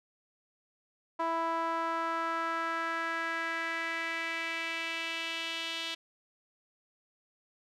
sawtooth tone with band-pass filter sweep, 330 Hz, E4, 2 cents sharp, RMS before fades -34 dBFS, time 1.19-5.95 s, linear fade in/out 10 ms, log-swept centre 970 to 3300 Hz, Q 2.8, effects none

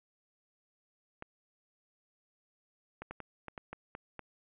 clicks, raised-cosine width 0.5 ms, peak -27 dBFS, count 9, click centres 1.224 / 3.02 / 3.11 / 3.203 / 3.483 / 3.578 / 3.73 / 3.951 / 4.193 s, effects resampled to 8000 Hz + 9-bit

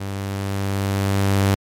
sawtooth tone with level ramp, 98.4 Hz, G2, 7 cents sharp, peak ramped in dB -22 to -10 dBFS, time 0-1.55 s, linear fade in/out 10 ms, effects MP3 64 kbps

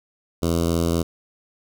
10% pulse tone with notch filter, 84 Hz, E2, 33 cents sharp, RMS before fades -21 dBFS, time 0.42-1.03 s, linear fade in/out 10 ms, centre 1900 Hz, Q 0.65, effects none

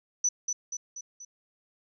sine tone with echo, 5970 Hz, F#8, 15 cents sharp, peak -22 dBFS, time 0.24-0.29 s, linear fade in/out 5 ms, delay 240 ms, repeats 4, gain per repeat -5 dB, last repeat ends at 1.25 s, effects none

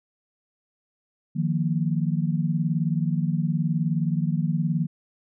sine chord, Eb suspended second, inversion none, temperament equal, 155.56 / 174.61 / 233.1 Hz, Eb3 / F3 / Bb3, 0 / 0 / 0 cents, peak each -24 / -25 / -30 dBFS, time 1.35-4.87 s, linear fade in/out 20 ms, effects none

